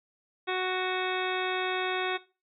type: harmonic tone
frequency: 370 Hz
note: F#4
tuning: in tune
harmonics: 1 / 2 / 3 / 4 / 5 / 6 / 7 / 9 / 10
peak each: -31 / -34 / -36 / -37 / -38 / -39 / -39 / -41 / -41 dBFS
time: 0.47-2.18 s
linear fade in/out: 20 ms
effects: noise-tail reverb RT60 0.3 s tail -18 dB re dry